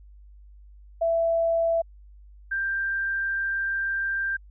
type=tone pair in turn; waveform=sine; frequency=665 / 1581.6 Hz; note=E5 / G6; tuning=+15 / +15 cents; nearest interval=octave + minor third; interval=1500 cents; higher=second; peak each=-20 / -24 dBFS; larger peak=first; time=1.01-1.82 / 2.51-4.37 s; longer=second; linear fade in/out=10 ms; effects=added 50 Hz sine -46 dBFS peak until 4.5 s